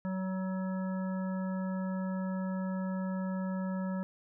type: harmonic tone with a mistuned harmonic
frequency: 187.5 Hz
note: F#3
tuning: 23 cents sharp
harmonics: 1 / 3 / 5 / 7 / 9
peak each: -32 / -42 / -46 / -49 / -51 dBFS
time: 0.05-4.03 s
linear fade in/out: 0 ms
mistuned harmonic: 5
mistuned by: +22 cents
effects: none